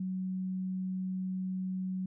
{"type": "tone", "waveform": "sine", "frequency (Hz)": 186.5, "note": "F#3", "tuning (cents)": 14, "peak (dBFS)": -32, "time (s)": [0, 2.06], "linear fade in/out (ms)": 5, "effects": []}